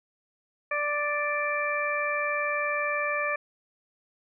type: harmonic tone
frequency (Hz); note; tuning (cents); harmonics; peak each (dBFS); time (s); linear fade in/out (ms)
587.3; D5; 0; 1 / 2 / 3 / 4; -31 / -31 / -31 / -31; 0.71-3.36; 5
effects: none